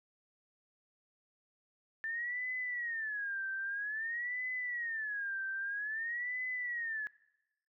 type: tone with vibrato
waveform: sine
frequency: 1774 Hz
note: A6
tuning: 14 cents sharp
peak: -35 dBFS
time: 2.04-7.07 s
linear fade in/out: 0 ms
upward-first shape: sine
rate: 0.51 Hz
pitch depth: 220 cents each way
effects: noise-tail reverb RT60 1.0 s tail -23 dB re dry